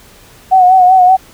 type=tone with vibrato; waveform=sine; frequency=740 Hz; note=F#5; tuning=in tune; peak=-3 dBFS; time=0.51-1.17 s; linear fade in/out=20 ms; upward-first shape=sine; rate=5.2 Hz; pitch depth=47 cents each way; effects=pink hiss -41 dBFS RMS until 1.33 s